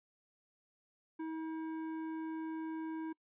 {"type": "tone with hard clipping", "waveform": "sine", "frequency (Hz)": 320, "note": "D#4", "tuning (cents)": 49, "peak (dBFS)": -40, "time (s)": [1.19, 3.13], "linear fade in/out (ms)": 10, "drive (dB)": 10, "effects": ["noise-tail reverb RT60 0.1 s tail -26 dB re dry", "resampled to 8000 Hz"]}